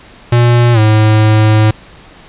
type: tone with pitch glide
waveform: square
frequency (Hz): 119.9 to 108.06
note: A#2 to A2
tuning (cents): +49 to -31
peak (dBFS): -6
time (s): 0.32-1.71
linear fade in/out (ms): 5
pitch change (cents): -180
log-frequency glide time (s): 0.73-0.79
effects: pink hiss -38 dBFS RMS until 2.28 s + resampled to 8000 Hz